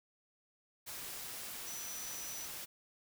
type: tone in noise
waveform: sine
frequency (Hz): 5920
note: F#8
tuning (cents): 0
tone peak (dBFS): -45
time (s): 1.66-2.47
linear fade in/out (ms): 20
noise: white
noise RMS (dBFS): -45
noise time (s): 0.86-2.66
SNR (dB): -3
effects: none